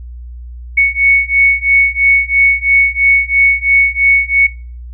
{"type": "beating tone pair", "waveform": "sine", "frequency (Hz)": [2217, 2220], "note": ["C#7", "C#7"], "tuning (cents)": [0, 2], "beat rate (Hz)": 3, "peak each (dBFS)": -11, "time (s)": [0.77, 4.47], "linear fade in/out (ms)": 10, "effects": ["noise-tail reverb RT60 0.4 s tail -22 dB re dry", "added 60 Hz sine -26 dBFS peak until 4.93 s"]}